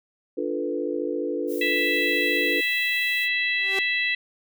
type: chord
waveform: sine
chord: B half-diminished seventh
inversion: first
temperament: equal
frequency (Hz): 293.7 / 349.2 / 440 / 493.9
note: D4 / F4 / A4 / B4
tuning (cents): 0 / 0 / 0 / 0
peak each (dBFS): -30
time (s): 0.37-2.61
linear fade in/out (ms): 10
type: noise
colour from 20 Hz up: violet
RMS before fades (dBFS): -40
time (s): 1.47-3.29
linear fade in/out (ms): 50
type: harmonic tone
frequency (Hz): 659.3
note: E5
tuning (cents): 0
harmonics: 3 / 4 / 5 / 6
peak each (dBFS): -24 / -26 / -33 / -32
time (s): 1.61-4.15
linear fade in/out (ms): 5
type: tone with exponential growth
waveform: sawtooth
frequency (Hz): 386.9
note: G4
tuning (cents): -23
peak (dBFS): -21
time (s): 3.54-3.79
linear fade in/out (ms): 2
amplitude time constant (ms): 54
effects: none